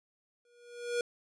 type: tone with exponential growth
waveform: square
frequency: 480 Hz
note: B4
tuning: 49 cents flat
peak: -28 dBFS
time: 0.45-1.01 s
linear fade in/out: 2 ms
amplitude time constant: 120 ms
effects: resampled to 22050 Hz

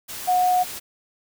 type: tone in noise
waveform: sine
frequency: 728 Hz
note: F#5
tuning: 28 cents flat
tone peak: -16 dBFS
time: 0.27-0.64 s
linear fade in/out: 20 ms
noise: white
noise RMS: -34 dBFS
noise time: 0.08-0.8 s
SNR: +15 dB
effects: none

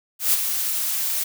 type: noise with ADSR envelope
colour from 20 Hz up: blue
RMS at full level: -17 dBFS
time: 0.19-1.24 s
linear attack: 140 ms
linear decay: 30 ms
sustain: -7 dB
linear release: 8 ms
effects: none

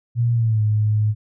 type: tone with pitch glide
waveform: sine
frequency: 118.4 to 106.71 Hz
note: A#2 to G#2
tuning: +27 to +47 cents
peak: -15 dBFS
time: 0.15-1.15 s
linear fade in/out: 50 ms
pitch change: -180 cents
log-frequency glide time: 0.33-0.62 s
effects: none

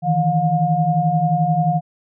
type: tone cluster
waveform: sine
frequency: 153.1 / 164.5 / 714 Hz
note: D#3 / E3 / F5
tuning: -28 / -3 / +38 cents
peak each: -20 / -19 / -18 dBFS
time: 0.02-1.81 s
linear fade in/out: 50 ms
effects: none

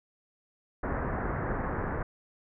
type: low-pass noise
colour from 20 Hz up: pink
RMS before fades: -32 dBFS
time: 0.83-2.03 s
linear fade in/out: 5 ms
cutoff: 1800 Hz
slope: 48 dB/octave
effects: none

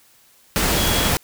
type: tone in noise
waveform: sine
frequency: 3327 Hz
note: G#7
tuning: 2 cents sharp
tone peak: -26 dBFS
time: 0.77-1.09 s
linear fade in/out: 0 ms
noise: pink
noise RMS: -19 dBFS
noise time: 0.56-1.17 s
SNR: -10 dB
effects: white hiss -54 dBFS RMS until 1.23 s

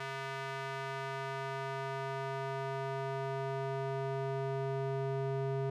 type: tone with band-pass filter sweep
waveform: square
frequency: 135.4 Hz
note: C#3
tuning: 40 cents flat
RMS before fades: -37 dBFS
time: 0-5.7 s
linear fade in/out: 5 ms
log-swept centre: 1600 to 400 Hz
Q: 0.86
effects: none

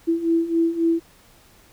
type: beating tone pair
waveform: sine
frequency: 329.6 / 333.3 Hz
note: E4 / E4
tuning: 0 / +19 cents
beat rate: 3.7 Hz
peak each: -23 / -19 dBFS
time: 0.07-1 s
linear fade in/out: 20 ms
effects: pink hiss -53 dBFS RMS until 1.72 s

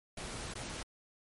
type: noise with dropouts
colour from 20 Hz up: pink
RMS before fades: -42 dBFS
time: 0.17-0.83 s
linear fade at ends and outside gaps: 5 ms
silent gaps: 0.539-0.553 s
effects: MP3 48 kbps

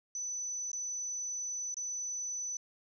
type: tone with dropouts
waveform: sine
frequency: 5990 Hz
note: F#8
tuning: 20 cents sharp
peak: -35 dBFS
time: 0.15-2.57 s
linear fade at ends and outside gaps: 2 ms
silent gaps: 0.717-0.73 / 1.743-1.768 s
effects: none

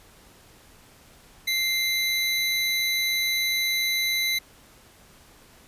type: tone pair together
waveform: square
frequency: 2093 / 3962 Hz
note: C7 / B7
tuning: 0 / +5 cents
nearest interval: major seventh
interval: 1105 cents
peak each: -26 dBFS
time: 1.47-4.39 s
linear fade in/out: 10 ms
effects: pink hiss -53 dBFS RMS until 5.67 s + resampled to 32000 Hz

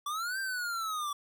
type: linear two-way sweep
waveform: square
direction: up then down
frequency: 1143 to 1587 to 1143 Hz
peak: -33 dBFS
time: 0.06-1.13 s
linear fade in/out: 5 ms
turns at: 0.39 s
effects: none

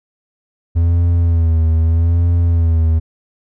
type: tone with vibrato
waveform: triangle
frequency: 83.2 Hz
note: E2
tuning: 17 cents sharp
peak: -8 dBFS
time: 0.75-3 s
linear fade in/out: 20 ms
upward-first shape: sine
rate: 0.8 Hz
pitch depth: 56 cents each way
effects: none

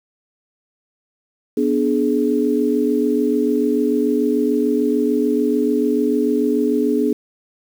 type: chord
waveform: sine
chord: G# diminished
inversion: first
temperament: equal with one note detuned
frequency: 246.9 / 293.7 / 422.6 Hz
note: B3 / D4 / G#4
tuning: 0 / 0 / +30 cents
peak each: -19 dBFS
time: 1.57-7.13 s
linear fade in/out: 5 ms
effects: 7-bit

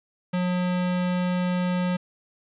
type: tone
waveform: square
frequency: 180.1 Hz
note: F#3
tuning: 46 cents flat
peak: -23 dBFS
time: 0.33-1.97 s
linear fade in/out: 10 ms
effects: resampled to 8000 Hz + 9-bit

